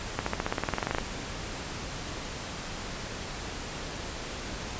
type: accelerating click train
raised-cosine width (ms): 0.5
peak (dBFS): -12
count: 16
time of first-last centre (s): 0.19-0.984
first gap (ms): 74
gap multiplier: 0.95
effects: pink hiss -37 dBFS RMS until 4.79 s + resampled to 16000 Hz